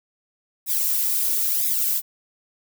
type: noise with flanger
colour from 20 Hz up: violet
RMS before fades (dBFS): -22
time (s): 0.66-2.02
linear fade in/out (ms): 50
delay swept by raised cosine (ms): 0.67 to 3.07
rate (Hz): 1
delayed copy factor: -0.95
effects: none